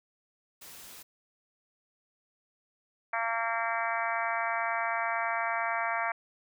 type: noise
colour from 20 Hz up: white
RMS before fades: -48 dBFS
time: 0.61-1.03 s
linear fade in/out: 10 ms
type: harmonic tone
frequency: 229 Hz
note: A#3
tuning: 31 cents flat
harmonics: 3 / 4 / 5 / 6 / 7 / 8 / 9 / 10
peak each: -34 / -35 / -36 / -37 / -37 / -38 / -39 / -39 dBFS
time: 3.13-6.12 s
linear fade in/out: 5 ms
effects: none